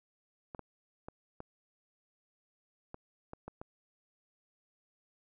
clicks, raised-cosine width 1 ms, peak -29 dBFS, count 8, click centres 0.548 / 0.593 / 1.085 / 1.404 / 2.944 / 3.334 / 3.48 / 3.615 s, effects none

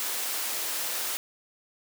white high-pass noise, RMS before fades -31 dBFS, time 0-1.17 s, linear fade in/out 0 ms, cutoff 370 Hz, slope 12 dB/octave, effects none

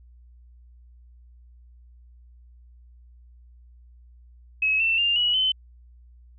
sine tone with pitch steps, 2567 / 2681 / 2799 / 2923 / 3053 Hz, E7 / E7 / F7 / F#7 / G7, -47 / +29 / +3 / -22 / -46 cents, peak -19 dBFS, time 4.62-5.52 s, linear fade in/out 5 ms, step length 180 ms, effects added 60 Hz sine -48 dBFS peak until 6.38 s

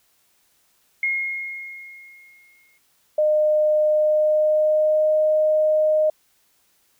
sine tone with exponential decay, 2149 Hz, C7, 46 cents sharp, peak -18 dBFS, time 1.03-2.78 s, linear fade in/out 2 ms, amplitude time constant 380 ms
sine tone with pitch glide, 610 to 617.4 Hz, D#5 to D#5, -34 to -14 cents, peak -15 dBFS, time 3.18-6.1 s, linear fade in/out 5 ms, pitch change +20 cents, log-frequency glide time 3.87-5.1 s
effects white hiss -63 dBFS RMS until 6.99 s

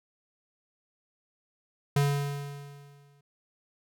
square tone with exponential decay, 142.3 Hz, C#3, 46 cents sharp, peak -21 dBFS, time 1.96-3.21 s, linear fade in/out 5 ms, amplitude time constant 270 ms, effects none

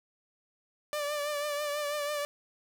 sawtooth tone with vibrato, 587.3 Hz, D5, in tune, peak -27 dBFS, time 0.93-2.25 s, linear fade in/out 0 ms, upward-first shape triangle, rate 6.1 Hz, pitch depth 46 cents each way, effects none

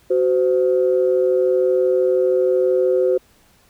sine tone pair together, 373.1 / 514 Hz, F#4 / C5, +14 / -31 cents, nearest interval tritone, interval 555 cents, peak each -16 dBFS, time 0.1-3.18 s, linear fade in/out 10 ms, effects tanh soft clip ceiling -6 dBFS + pink hiss -55 dBFS RMS until 3.69 s

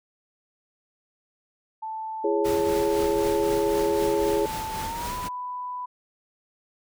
sine tone with pitch glide, 880 to 993.5 Hz, A5 to B5, 0 to +10 cents, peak -30 dBFS, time 1.82-5.86 s, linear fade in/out 10 ms, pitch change +210 cents, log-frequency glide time 4.82-5.14 s
sine chord, C# minor, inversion first, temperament equal with one note detuned, 336.9 / 415.3 / 554.4 Hz, E4 / G#4 / C#5, +38 / 0 / 0 cents, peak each -27 / -23 / -28 dBFS, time 2.24-4.46 s, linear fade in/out 5 ms
pink noise with tremolo, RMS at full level -33 dBFS, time 2.44-5.29 s, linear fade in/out 20 ms, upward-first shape triangle, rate 3.9 Hz, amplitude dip 45%
effects none

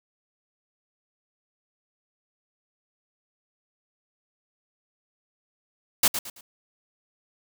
white noise with echo, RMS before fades -18 dBFS, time 6.03-6.08 s, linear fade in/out 5 ms, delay 110 ms, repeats 3, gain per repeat -10 dB, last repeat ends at 6.41 s, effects none

